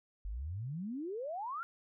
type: exponential sweep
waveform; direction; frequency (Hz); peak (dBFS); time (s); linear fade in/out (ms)
sine; up; 45.26 to 1424; -37; 0.25-1.63; 0
effects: none